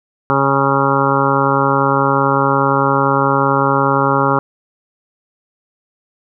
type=harmonic tone; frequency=137.6 Hz; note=C#3; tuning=12 cents flat; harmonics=1 / 2 / 3 / 4 / 6 / 7 / 8 / 9 / 10; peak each=-20 / -20 / -20 / -20 / -20 / -20 / -20 / -20 / -20 dBFS; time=0.3-4.39 s; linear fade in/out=0 ms; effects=none